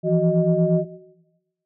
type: tone cluster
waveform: sine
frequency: 164.4 / 172.9 / 371.7 / 622 Hz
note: E3 / F3 / F#4 / D#5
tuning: -4 / -17 / +8 / -1 cents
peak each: -21 dBFS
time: 0.03-0.85 s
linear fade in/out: 50 ms
effects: noise-tail reverb RT60 1.0 s tail -17 dB re dry + tanh soft clip ceiling -5 dBFS